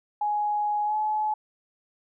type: tone with pitch glide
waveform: sine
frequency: 835 to 854.5 Hz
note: G#5 to G#5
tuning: +9 to +49 cents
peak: -23 dBFS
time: 0.21-1.34 s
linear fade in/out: 5 ms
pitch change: +40 cents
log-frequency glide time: 0.85-0.95 s
effects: none